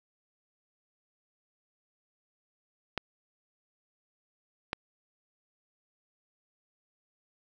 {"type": "clicks", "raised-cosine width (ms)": 0.3, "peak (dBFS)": -14, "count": 2, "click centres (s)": [2.977, 4.731], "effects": []}